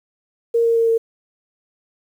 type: tone with pitch steps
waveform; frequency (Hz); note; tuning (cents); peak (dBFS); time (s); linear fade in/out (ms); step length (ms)
sine; 464.6 / 461.4 / 458.2 / 455; A#4 / A#4 / A#4 / A#4; -6 / -18 / -30 / -42; -13; 0.54-0.98; 10; 110
effects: 8-bit